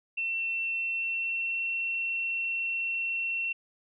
sine tone with pitch glide, 2698 to 2714 Hz, E7 to E7, +40 to +50 cents, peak -28 dBFS, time 0.17-3.53 s, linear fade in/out 10 ms, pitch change +10 cents, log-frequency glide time 0.74-1.65 s, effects none

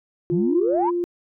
sine tone, 349.2 Hz, F4, in tune, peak -20 dBFS, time 0.3-1.04 s, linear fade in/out 0 ms
sine exponential sweep, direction up, 146.83 to 1046.5 Hz, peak -19 dBFS, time 0.31-0.91 s, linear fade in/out 20 ms
effects tanh soft clip ceiling -9 dBFS

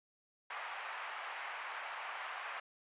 pink band-pass noise, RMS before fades -44 dBFS, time 0.5-2.6 s, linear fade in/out 5 ms, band 790 to 2600 Hz, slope 24 dB/octave, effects resampled to 8000 Hz

